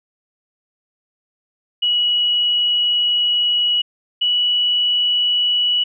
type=tone pair in turn; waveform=sine; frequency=2922 / 2941 Hz; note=F#7 / F#7; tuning=-22 / -11 cents; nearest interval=unison; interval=11 cents; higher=second; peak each=-14 dBFS; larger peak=neither; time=1.82-3.82 / 4.21-5.84 s; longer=first; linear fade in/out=10 ms; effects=none